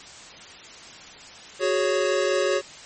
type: chord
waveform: square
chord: F# suspended second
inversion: none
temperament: equal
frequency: 370 / 415.3 / 554.4 Hz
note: F#4 / G#4 / C#5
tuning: 0 / 0 / 0 cents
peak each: -26 / -27 / -24 dBFS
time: 1.59-2.62 s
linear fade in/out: 50 ms
effects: white hiss -43 dBFS RMS until 2.85 s + MP3 32 kbps